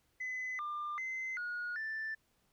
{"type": "tone with pitch steps", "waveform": "sine", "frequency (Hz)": [2020, 1196, 2059, 1445, 1767], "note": ["B6", "D6", "C7", "F#6", "A6"], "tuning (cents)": [39, 31, -28, -41, 7], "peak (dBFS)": -35, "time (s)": [0.2, 2.15], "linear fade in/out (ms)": 10, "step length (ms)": 390, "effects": ["tanh soft clip ceiling -34 dBFS", "pink hiss -75 dBFS RMS until 2.52 s"]}